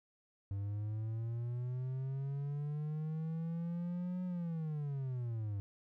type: linear two-way sweep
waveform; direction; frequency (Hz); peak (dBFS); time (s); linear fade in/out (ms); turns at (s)
triangle; up then down; 98 to 182.8 to 98; -34; 0.51-5.6; 0; 4.24
effects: none